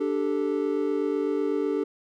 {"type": "chord", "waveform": "triangle", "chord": "D suspended fourth", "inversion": "none", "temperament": "equal", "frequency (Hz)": [293.7, 392, 440], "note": ["D4", "G4", "A4"], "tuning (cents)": [0, 0, 0], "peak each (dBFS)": -26, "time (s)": [0, 1.84], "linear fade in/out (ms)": 10, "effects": []}